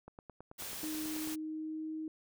click train, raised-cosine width 1 ms, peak -35 dBFS, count 12, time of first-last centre 0.08-1.274 s, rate 9.21 Hz
white noise, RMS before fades -43 dBFS, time 0.58-1.36 s, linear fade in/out 20 ms
sine tone with pitch glide, 310.4 to 314.4 Hz, D#4 to D#4, -4 to +18 cents, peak -37 dBFS, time 0.83-2.08 s, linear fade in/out 2 ms, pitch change +22 cents, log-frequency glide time 1.09-1.91 s
effects none

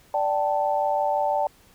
sine chord, D suspended fourth, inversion none, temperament equal with one note detuned, 587.3 / 774.1 / 880 Hz, D5 / G5 / A5, 0 / -22 / 0 cents, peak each -25 dBFS, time 0.14-1.47 s, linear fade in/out 2 ms, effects pink hiss -56 dBFS RMS until 1.74 s

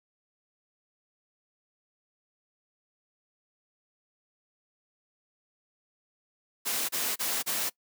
white noise bursts, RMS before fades -30 dBFS, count 4, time 6.65-7.7 s, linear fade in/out 20 ms, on 240 ms, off 30 ms, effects noise-tail reverb RT60 0.1 s tail -23 dB re dry + high-pass 200 Hz 12 dB/octave

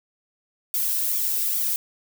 violet noise with flanger, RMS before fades -24 dBFS, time 0.74-1.76 s, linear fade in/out 0 ms, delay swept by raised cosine 0.86 to 1.96 ms, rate 2.4 Hz, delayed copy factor +0.65, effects none

